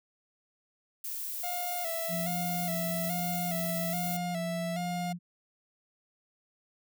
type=noise; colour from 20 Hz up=violet; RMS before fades=-37 dBFS; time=1.04-4.17 s; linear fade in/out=5 ms
type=tone with vibrato; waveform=45% pulse; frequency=684 Hz; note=F5; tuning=36 cents flat; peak=-34 dBFS; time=1.43-5.13 s; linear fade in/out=10 ms; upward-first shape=square; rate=1.2 Hz; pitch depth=63 cents each way
type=tone; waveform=sine; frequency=174.61 Hz; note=F3; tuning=in tune; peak=-33 dBFS; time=2.08-5.19 s; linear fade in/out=50 ms
effects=none